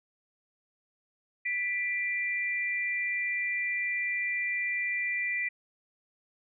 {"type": "tone pair together", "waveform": "sine", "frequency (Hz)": [1974.3, 2367], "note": ["B6", "D7"], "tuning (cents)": [-1, 13], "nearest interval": "minor third", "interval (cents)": 314, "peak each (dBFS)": [-30, -32], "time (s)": [1.45, 5.49], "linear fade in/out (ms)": 10, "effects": []}